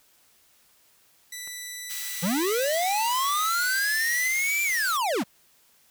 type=tone with pitch glide; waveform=10% pulse; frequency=1975.5 to 2049 Hz; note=B6 to C7; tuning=0 to -37 cents; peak=-26 dBFS; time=1.32-4.28 s; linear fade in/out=5 ms; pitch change=+63 cents; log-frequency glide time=3.03-4.04 s
type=click; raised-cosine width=0.5 ms; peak=-33 dBFS; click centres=1.475 s
type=high-pass noise; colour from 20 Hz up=white; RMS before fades=-35 dBFS; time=1.89-4.98 s; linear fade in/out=20 ms; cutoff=1900 Hz; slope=12 dB/octave
type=linear two-way sweep; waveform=square; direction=up then down; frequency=155.56 to 2370 to 155.56 Hz; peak=-24 dBFS; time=2.22-5.24 s; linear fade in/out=20 ms; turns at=4.63 s
effects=white hiss -61 dBFS RMS until 5.9 s